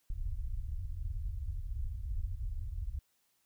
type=low-pass noise; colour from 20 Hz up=pink; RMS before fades=-37 dBFS; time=0.1-2.99 s; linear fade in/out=5 ms; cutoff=100 Hz; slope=48 dB/octave; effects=white hiss -75 dBFS RMS until 3.45 s